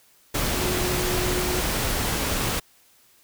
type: tone in noise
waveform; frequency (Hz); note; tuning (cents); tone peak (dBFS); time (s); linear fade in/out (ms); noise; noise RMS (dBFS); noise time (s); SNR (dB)
sine; 362.5; F#4; -35; -28; 0.57-1.61; 10; pink; -25; 0.34-2.6; -6
effects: white hiss -58 dBFS RMS until 3.23 s